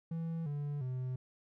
triangle tone with pitch steps, 164.81 / 145.14 / 127.82 Hz, E3 / D3 / C3, 0 / -20 / -40 cents, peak -33 dBFS, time 0.11-1.16 s, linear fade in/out 5 ms, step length 350 ms, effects none

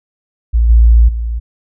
sine tone with level steps, 57.2 Hz, A#1, 32 cents flat, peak -7 / -3 / -15 dBFS, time 0.53-1.4 s, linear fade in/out 20 ms, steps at 0.69 / 1.08 s, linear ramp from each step 10 ms, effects none

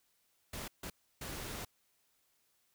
pink noise bursts at uneven times, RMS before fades -43 dBFS, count 3, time 0.53-0.68 / 0.83-0.9 / 1.21-1.65 s, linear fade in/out 5 ms, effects white hiss -75 dBFS RMS until 2.74 s

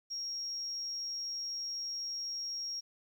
sine tone, 5588 Hz, F8, in tune, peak -35 dBFS, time 0.1-2.81 s, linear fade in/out 20 ms, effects tanh soft clip ceiling -31 dBFS + 11-bit

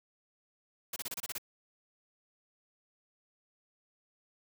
white noise bursts, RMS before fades -38 dBFS, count 8, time 0.93-1.382 s, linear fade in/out 5 ms, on 32 ms, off 28 ms, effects none

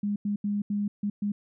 sine tone bursts at uneven times, 204.9 Hz, G#3, 23 cents flat, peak -25 dBFS, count 6, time 0.03-0.16 / 0.25-0.36 / 0.44-0.62 / 0.7-0.88 / 1.03-1.1 / 1.22-1.32 s, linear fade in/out 5 ms, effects none

